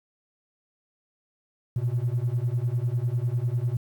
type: beating tone pair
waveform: triangle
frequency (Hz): 116.2 / 126.2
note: A#2 / B2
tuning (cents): -5 / +38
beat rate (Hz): 10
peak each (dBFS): -23 / -23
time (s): 1.76-3.77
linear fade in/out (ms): 5
effects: tanh soft clip ceiling -19 dBFS + 9-bit